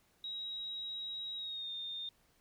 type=tone with pitch glide; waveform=sine; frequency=3827 to 3642 Hz; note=A#7 to A#7; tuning=+45 to -41 cents; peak=-39 dBFS; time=0.24-2.09 s; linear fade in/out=2 ms; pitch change=-86 cents; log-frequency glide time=1.36-1.71 s; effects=pink hiss -71 dBFS RMS until 2.4 s